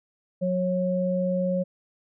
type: tone pair together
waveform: sine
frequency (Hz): 182.54 / 547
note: F#3 / C#5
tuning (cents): -23 / -23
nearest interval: octave + perfect fifth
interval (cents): 1900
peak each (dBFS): -25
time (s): 0.41-1.64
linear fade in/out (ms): 20
effects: none